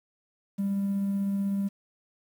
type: tone with tremolo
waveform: triangle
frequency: 198.2 Hz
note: G3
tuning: 19 cents sharp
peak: -21 dBFS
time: 0.58-1.69 s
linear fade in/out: 20 ms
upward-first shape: sine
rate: 16 Hz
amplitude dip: 25%
effects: tanh soft clip ceiling -21 dBFS + 9-bit